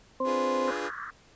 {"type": "harmonic tone", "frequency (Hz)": 261.6, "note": "C4", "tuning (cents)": 0, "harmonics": [1, 2, 4], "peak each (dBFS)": [-33, -28, -30], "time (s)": [0.2, 0.71], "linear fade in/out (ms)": 5}
{"type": "chord", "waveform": "30% pulse", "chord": "D diminished seventh", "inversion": "none", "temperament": "equal", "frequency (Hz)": [293.7, 349.2, 415.3, 493.9], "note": ["D4", "F4", "Ab4", "Cb5"], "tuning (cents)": [0, 0, 0, 0], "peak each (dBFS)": [-37, -35, -33, -35], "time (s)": [0.24, 0.91], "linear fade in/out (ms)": 50}
{"type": "band-pass noise", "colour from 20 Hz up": "pink", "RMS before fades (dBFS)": -38, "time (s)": [0.67, 1.11], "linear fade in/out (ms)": 10, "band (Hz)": [1100, 1800], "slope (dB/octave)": 96}
{"effects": ["pink hiss -58 dBFS RMS until 1.35 s", "resampled to 16000 Hz"]}